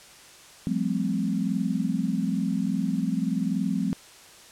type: tone cluster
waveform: sine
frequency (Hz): 174.7 / 195 / 216.1 / 258.5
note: F3 / G3 / A3 / C4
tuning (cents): +1 / -9 / -31 / -21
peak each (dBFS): -29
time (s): 0.67-3.93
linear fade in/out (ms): 0
effects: white hiss -49 dBFS RMS until 4.51 s + low-pass 9000 Hz 12 dB/octave